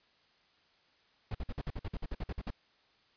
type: noise bursts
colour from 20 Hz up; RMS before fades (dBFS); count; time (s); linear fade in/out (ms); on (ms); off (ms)
brown; -36; 14; 1.31-2.505; 5; 38; 51
effects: white hiss -68 dBFS RMS until 3.16 s + resampled to 11025 Hz